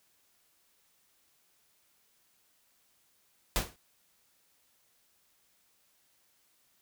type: noise with exponential decay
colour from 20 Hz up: pink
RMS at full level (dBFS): -25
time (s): 3.56-3.76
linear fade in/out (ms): 0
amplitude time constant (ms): 42
effects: white hiss -70 dBFS RMS until 6.81 s